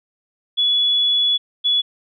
sine tone pair in turn, 3405 / 3405 Hz, G#7 / G#7, +42 / +42 cents, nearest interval unison, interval 0 cents, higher neither, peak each -14 dBFS, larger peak neither, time 0.57-1.38 / 1.64-1.82 s, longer first, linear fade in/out 20 ms, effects none

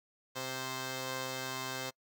5% pulse tone pair together, 130.54 / 523.3 Hz, C3 / C5, -4 / 0 cents, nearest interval 2 octaves, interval 2404 cents, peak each -28 dBFS, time 0.35-1.91 s, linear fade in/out 20 ms, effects noise-tail reverb RT60 0.1 s tail -25 dB re dry

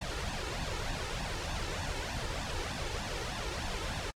pink noise with flanger, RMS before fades -36 dBFS, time 0.01-4.11 s, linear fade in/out 10 ms, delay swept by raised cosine 1.1 to 2.3 ms, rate 3.3 Hz, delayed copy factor +0.85, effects low-pass 6000 Hz 12 dB/octave + AAC 64 kbps

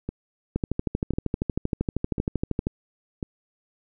two click trains, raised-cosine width 3 ms, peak -11 / -16 dBFS, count 28 / 4, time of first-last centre 0.56-2.669 / 0.09-3.228 s, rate 12.8 / 0.956 Hz, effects none

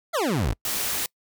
25% pulse exponential sweep, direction down, 724 to 41.2 Hz, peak -18 dBFS, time 0.13-0.54 s, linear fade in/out 20 ms
white noise, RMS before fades -27 dBFS, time 0.65-1.06 s, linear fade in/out 2 ms
effects noise-tail reverb RT60 0.1 s tail -26 dB re dry

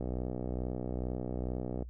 click train, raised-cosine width 2 ms, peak -23 dBFS, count 114, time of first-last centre 0.01-1.824 s, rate 62.3 Hz, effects noise-tail reverb RT60 0.1 s tail -20 dB re dry + added 60 Hz sine -42 dBFS peak until 1.89 s

